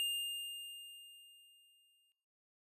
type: tone with exponential decay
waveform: square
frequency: 2812 Hz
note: F7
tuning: 11 cents sharp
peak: -33 dBFS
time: 0-2.12 s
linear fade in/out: 0 ms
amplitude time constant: 460 ms
effects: noise-tail reverb RT60 0.8 s tail -21 dB re dry + resampled to 32000 Hz